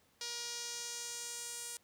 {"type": "tone with band-pass filter sweep", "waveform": "sawtooth", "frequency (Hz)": 475.3, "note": "A#4", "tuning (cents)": 34, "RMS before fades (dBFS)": -43, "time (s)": [0.21, 1.77], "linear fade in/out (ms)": 2, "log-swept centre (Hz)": [5200, 8600], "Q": 2.1, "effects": ["pink hiss -70 dBFS RMS until 1.83 s", "high-pass 80 Hz 12 dB/octave"]}